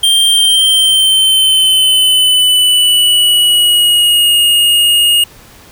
square tone with pitch glide, 3172 to 2859 Hz, G7 to F7, +20 to +40 cents, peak -7 dBFS, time 0.03-5.24 s, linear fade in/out 5 ms, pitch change -180 cents, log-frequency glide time 0.25-4.35 s, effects pink hiss -39 dBFS RMS until 5.71 s

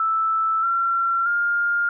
sine tone with pitch steps, 1318.5 / 1362.6 / 1408.2 Hz, E6 / F6 / F6, 0 / -43 / +14 cents, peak -18 dBFS, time 0-1.89 s, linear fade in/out 2 ms, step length 630 ms, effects none

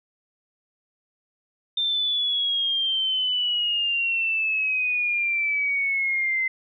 sine exponential sweep, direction down, 3600 to 2057 Hz, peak -21 dBFS, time 1.77-6.48 s, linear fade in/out 5 ms, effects none

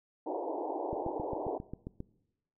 pink band-pass noise, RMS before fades -36 dBFS, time 0.26-1.58 s, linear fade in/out 5 ms, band 290 to 940 Hz, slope 96 dB/octave
click train, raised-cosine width 3 ms, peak -26 dBFS, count 9, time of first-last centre 0.93-2.004 s, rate 7.45 Hz
effects noise-tail reverb RT60 0.9 s tail -20 dB re dry

